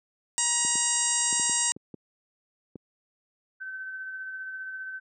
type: harmonic tone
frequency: 952 Hz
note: A#5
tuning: 36 cents sharp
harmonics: 1 / 2 / 3 / 4 / 5 / 6 / 7 / 8 / 9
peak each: -36 / -36 / -36 / -38 / -37 / -33 / -32 / -27 / -29 dBFS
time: 0.38-1.72 s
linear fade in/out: 0 ms
type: clicks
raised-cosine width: 3 ms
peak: -24 dBFS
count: 8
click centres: 0.649 / 0.755 / 1.327 / 1.397 / 1.496 / 1.765 / 1.942 / 2.757 s
type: tone with tremolo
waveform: sine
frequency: 1534 Hz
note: G6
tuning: 38 cents flat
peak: -33 dBFS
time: 3.6-5 s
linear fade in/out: 20 ms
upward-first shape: sine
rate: 15 Hz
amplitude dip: 30%
effects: high-pass 200 Hz 12 dB/octave